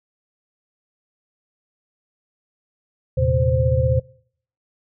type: tone cluster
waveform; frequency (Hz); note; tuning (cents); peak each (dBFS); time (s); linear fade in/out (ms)
sine; 80.3 / 114.8 / 130.9 / 521; E2 / A#2 / C3 / C5; -45 / -26 / +1 / -7; -21; 3.17-4; 10
effects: noise-tail reverb RT60 0.6 s tail -23 dB re dry